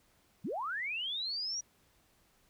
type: linear sweep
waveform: sine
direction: up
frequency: 133.9 to 5830 Hz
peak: -34 dBFS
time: 0.44-1.61 s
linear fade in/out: 10 ms
effects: pink hiss -69 dBFS RMS until 2.49 s